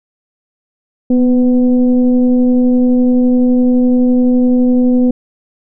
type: tone with frequency modulation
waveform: sine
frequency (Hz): 248.1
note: B3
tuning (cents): +8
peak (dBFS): -7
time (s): 1.1-5.11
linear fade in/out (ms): 5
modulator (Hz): 254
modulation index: 0.58
effects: none